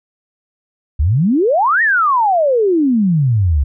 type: exponential two-way sweep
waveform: sine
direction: up then down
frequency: 65.41 to 1897 to 65.41 Hz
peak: -10 dBFS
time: 0.99-3.64 s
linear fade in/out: 10 ms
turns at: 1.82 s
effects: none